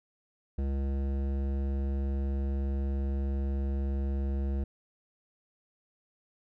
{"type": "tone with hard clipping", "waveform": "triangle", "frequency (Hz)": 68.4, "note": "C#2", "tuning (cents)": -23, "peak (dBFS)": -30, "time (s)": [0.58, 4.64], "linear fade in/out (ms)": 5, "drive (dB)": 18, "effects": []}